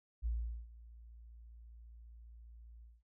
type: tone with ADSR envelope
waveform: sine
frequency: 57.4 Hz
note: A#1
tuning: 26 cents flat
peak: -32 dBFS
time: 0.22-3.03 s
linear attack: 38 ms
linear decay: 410 ms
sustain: -20 dB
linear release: 200 ms
effects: none